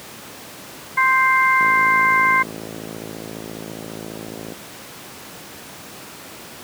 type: harmonic tone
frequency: 523.3 Hz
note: C5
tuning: in tune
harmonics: 2 / 3 / 4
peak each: -16 / -20 / -17 dBFS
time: 0.97-2.43 s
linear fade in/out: 10 ms
type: click train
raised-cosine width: 2 ms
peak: -18 dBFS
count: 160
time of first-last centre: 1.61-4.522 s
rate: 54.6 Hz
effects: pink hiss -37 dBFS RMS until 6.63 s + high-pass 150 Hz 12 dB/octave